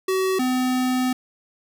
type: tone pair in turn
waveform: square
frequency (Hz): 378 / 254.4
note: F#4 / C4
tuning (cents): +37 / -48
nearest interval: perfect fifth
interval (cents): 685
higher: first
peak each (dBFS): -20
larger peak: neither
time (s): 0.08-0.39 / 0.39-1.13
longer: second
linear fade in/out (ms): 5
effects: none